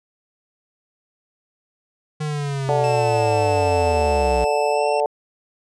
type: linear sweep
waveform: square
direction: down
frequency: 153.7 to 59.7 Hz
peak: -23 dBFS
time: 2.2-4.45 s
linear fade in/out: 10 ms
type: harmonic tone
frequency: 146.6 Hz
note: D3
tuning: 3 cents flat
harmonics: 3 / 4 / 5 / 6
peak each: -22 / -21 / -23 / -24 dBFS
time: 2.69-5.06 s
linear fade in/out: 0 ms
type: tone with pitch glide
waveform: sawtooth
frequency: 2637 to 2694 Hz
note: E7 to E7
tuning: 0 to +37 cents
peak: -27 dBFS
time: 2.84-5 s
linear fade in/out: 0 ms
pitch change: +37 cents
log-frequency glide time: 4.72-4.87 s
effects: resampled to 22050 Hz